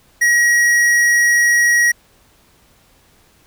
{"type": "tone with tanh clipping", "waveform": "sine", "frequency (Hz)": 1903, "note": "A#6", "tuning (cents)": 35, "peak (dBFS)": -12, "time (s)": [0.21, 1.92], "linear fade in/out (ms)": 10, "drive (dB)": 14, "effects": ["pink hiss -53 dBFS RMS until 3.46 s"]}